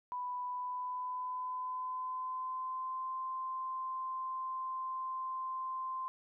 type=tone with pitch glide; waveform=sine; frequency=991 to 1041.5 Hz; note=B5 to C6; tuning=+6 to -8 cents; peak=-36 dBFS; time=0.12-6.08 s; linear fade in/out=0 ms; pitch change=+86 cents; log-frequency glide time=0.44-3.15 s; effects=none